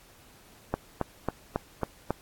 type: click train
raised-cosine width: 1 ms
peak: -12 dBFS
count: 6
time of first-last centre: 0.74-2.106 s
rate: 3.66 Hz
effects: pink hiss -56 dBFS RMS until 2.21 s + AAC 64 kbps